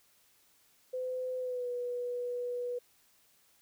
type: tone with pitch glide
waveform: sine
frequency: 509 to 489.1 Hz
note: C5 to B4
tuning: -48 to -17 cents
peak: -33 dBFS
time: 0.93-2.79 s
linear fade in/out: 10 ms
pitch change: -69 cents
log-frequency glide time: 1.39-1.69 s
effects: white hiss -67 dBFS RMS until 3.61 s